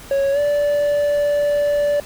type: tone with pitch glide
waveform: triangle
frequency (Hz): 552 to 581.8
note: C#5 to D5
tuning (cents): -7 to -16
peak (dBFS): -13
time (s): 0.11-2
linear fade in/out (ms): 2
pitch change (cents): +91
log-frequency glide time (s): 0.32-0.39
effects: pink hiss -39 dBFS RMS until 2.05 s